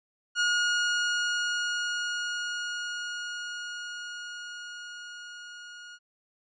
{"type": "tone with level ramp", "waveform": "sawtooth", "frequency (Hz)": 1438, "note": "F#6", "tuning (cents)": -50, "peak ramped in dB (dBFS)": [-19, -40], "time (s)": [0.35, 5.99], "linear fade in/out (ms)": 50, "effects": ["resampled to 16000 Hz"]}